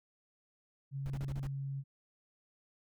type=tone; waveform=sine; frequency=137.3 Hz; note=C#3; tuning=16 cents flat; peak=-36 dBFS; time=0.91-1.84 s; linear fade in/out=50 ms
type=noise bursts; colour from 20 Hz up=brown; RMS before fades=-42 dBFS; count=6; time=1.06-1.469 s; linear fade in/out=0 ms; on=39 ms; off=35 ms
effects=none